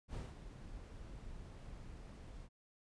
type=noise with ADSR envelope; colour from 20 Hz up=brown; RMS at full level=-42 dBFS; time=0.08-2.49 s; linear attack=68 ms; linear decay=190 ms; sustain=-9 dB; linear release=50 ms; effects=resampled to 22050 Hz